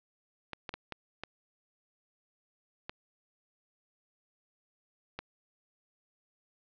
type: clicks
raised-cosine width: 0.3 ms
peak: -22 dBFS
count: 7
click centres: 0.533 / 0.692 / 0.74 / 0.923 / 1.236 / 2.895 / 5.19 s
effects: resampled to 11025 Hz + 8-bit